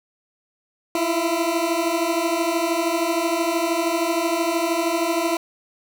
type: beating tone pair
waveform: 20% pulse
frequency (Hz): 327.1 / 340.1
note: E4 / F4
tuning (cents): -13 / -46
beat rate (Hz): 13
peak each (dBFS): -19 / -17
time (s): 0.95-5.37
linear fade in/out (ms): 2
effects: none